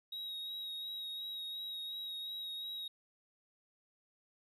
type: tone with vibrato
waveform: triangle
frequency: 3800 Hz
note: A#7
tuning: 33 cents sharp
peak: -39 dBFS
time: 0.12-2.88 s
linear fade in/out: 5 ms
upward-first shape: sine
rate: 2.8 Hz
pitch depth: 21 cents each way
effects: none